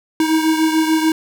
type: beating tone pair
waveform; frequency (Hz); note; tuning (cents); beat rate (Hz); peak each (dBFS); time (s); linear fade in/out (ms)
square; 316.2 / 323; D#4 / E4; +28 / -35; 6.8; -15 / -21; 0.2-1.12; 2
effects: none